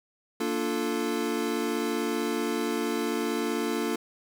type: chord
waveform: square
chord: Bb major seventh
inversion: none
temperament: equal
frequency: 233.1 / 293.7 / 349.2 / 440 Hz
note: Bb3 / D4 / F4 / A4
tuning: 0 / 0 / 0 / 0 cents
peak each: -33 dBFS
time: 0.4-3.96 s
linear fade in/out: 5 ms
effects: none